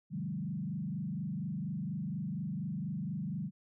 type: tone with frequency modulation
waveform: sine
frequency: 174.61 Hz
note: F3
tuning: in tune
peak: -34 dBFS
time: 0.1-3.51 s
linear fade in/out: 50 ms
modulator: 24.2 Hz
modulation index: 1.6
effects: none